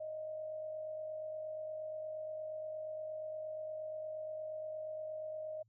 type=tone with amplitude modulation; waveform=sine; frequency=622.3 Hz; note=D#5; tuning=in tune; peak=-38 dBFS; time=0-5.63 s; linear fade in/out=10 ms; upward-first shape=sine; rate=48.5 Hz; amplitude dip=40%; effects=added 111 Hz sine -70 dBFS peak until 5.68 s